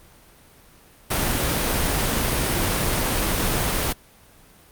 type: noise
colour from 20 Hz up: pink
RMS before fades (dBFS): -22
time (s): 1.1-3.93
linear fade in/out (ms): 10
effects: pink hiss -51 dBFS RMS until 4.71 s + Opus 32 kbps